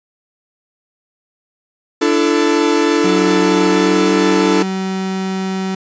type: chord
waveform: 45% pulse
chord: D suspended second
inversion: none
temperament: equal with one note detuned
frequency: 293.7 / 336.7 / 440 Hz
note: D4 / E4 / A4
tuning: 0 / +37 / 0 cents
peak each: -16 dBFS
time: 2.01-4.63 s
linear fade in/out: 10 ms
type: tone with pitch glide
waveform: 35% pulse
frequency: 185 to 189.87 Hz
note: F#3 to F#3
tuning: 0 to +45 cents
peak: -16 dBFS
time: 3.04-5.75 s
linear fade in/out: 5 ms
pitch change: +45 cents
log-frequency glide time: 3.61-4.15 s
effects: resampled to 16000 Hz